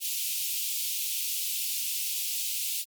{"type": "high-pass noise", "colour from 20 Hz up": "white", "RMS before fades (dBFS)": -31, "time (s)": [0, 2.85], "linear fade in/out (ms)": 50, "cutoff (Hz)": 2500, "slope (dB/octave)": 48, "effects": ["Opus 48 kbps"]}